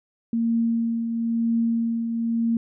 sine tone with tremolo, 230.3 Hz, A#3, 21 cents flat, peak -18 dBFS, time 0.33-2.57 s, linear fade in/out 2 ms, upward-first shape triangle, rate 1 Hz, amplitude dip 50%, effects none

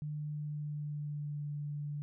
sine tone with pitch glide, 150 to 146.57 Hz, D3 to D3, +37 to -3 cents, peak -36 dBFS, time 0.02-2.02 s, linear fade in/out 0 ms, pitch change -40 cents, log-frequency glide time 0.12-1.47 s, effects none

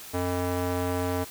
square tone with band-pass filter, 89.5 Hz, F2, 43 cents sharp, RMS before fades -28 dBFS, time 0.13-1.25 s, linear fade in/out 20 ms, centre 610 Hz, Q 0.72, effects white hiss -43 dBFS RMS until 1.3 s

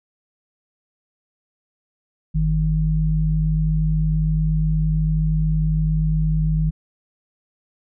sine tone pair together, 49.36 / 156.7 Hz, G1 / D#3, +13 / +13 cents, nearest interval octave + minor sixth, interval 2000 cents, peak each -20 / -18 dBFS, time 2.34-6.71 s, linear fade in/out 20 ms, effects none

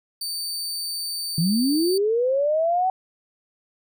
sawtooth tone, 4583 Hz, D8, 43 cents flat, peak -24 dBFS, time 0.21-1.98 s, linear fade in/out 5 ms
sine linear sweep, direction up, 153.6 to 762 Hz, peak -18 dBFS, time 1.38-2.9 s, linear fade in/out 2 ms
effects none

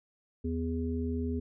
harmonic tone, 82.41 Hz, E2, in tune, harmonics 1 / 3 / 5, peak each -33 / -33 / -38 dBFS, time 0.44-1.4 s, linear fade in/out 10 ms, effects none

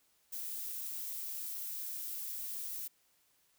violet noise, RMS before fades -41 dBFS, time 0.32-2.88 s, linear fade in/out 10 ms, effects white hiss -72 dBFS RMS until 3.58 s

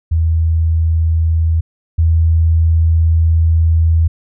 sine tone pair in turn, 81.3 / 81.63 Hz, E2 / E2, -23 / -16 cents, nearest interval unison, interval 7 cents, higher second, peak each -10 / -8 dBFS, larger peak second, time 0.11-1.61 / 1.98-4.08 s, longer second, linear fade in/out 10 ms, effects none

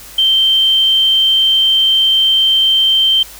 sine tone, 3128 Hz, G7, 4 cents flat, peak -8 dBFS, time 0.18-3.23 s, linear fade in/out 5 ms, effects added 50 Hz sine -42 dBFS peak until 3.39 s + white hiss -35 dBFS RMS until 3.39 s

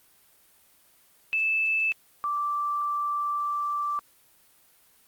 sine tone pair in turn, 2628 / 1170.6 Hz, E7 / D6, -6 / -6 cents, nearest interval octave + major second, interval 1400 cents, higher first, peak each -22 / -25 dBFS, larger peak first, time 1.33-1.92 / 2.24-3.99 s, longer second, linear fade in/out 0 ms, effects white hiss -60 dBFS RMS until 5.07 s + Opus 32 kbps

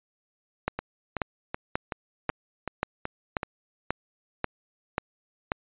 two click trains, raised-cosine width 0.5 ms, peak -10 / -15 dBFS, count 10 / 8, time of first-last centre 0.68-5.519 / 0.79-3.432 s, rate 1.86 / 2.65 Hz, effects resampled to 8000 Hz

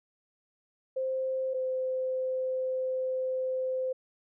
sine tone pair in turn, 523.3 / 517 Hz, C5 / C5, 0 / -21 cents, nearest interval unison, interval 21 cents, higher first, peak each -28 dBFS, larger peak neither, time 0.96-1.54 / 1.54-3.93 s, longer second, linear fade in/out 10 ms, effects none

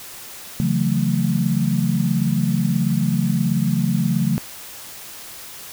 sine chord, F# minor seventh, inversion second, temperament just, 138.75 / 166.5 / 185 / 222 Hz, C#3 / E3 / F#3 / A3, +2 / +18 / 0 / +16 cents, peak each -22 dBFS, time 0.6-4.38 s, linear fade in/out 0 ms, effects white hiss -37 dBFS RMS until 5.72 s

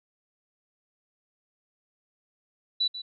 sine tone with echo, 3956 Hz, B7, 2 cents sharp, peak -22 dBFS, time 2.8-2.88 s, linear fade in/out 10 ms, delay 140 ms, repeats 1, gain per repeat -12 dB, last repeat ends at 3.02 s, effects none

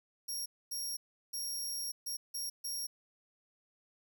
20% pulse tone bursts at uneven times, 5588 Hz, F8, in tune, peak -31 dBFS, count 6, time 0.28-0.46 / 0.71-0.97 / 1.33-1.92 / 2.06-2.17 / 2.34-2.5 / 2.64-2.87 s, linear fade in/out 10 ms, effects none

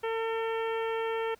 harmonic tone, 451.3 Hz, A4, 44 cents sharp, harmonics 1 / 2 / 3 / 4 / 5 / 6 / 7, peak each -30 / -36 / -40 / -42 / -44 / -46 / -47 dBFS, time 0.03-1.35 s, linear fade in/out 10 ms, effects pink hiss -62 dBFS RMS until 1.39 s

